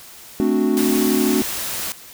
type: chord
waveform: triangle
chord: D dominant seventh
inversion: second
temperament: equal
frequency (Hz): 220 / 261.6 / 293.7 / 370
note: A3 / C4 / D4 / F#4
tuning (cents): 0 / 0 / 0 / 0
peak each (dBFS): -19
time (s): 0.4-1.42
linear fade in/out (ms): 0
type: noise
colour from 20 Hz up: white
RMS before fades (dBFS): -26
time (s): 0.77-1.92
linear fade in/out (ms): 0
effects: white hiss -41 dBFS RMS until 2.13 s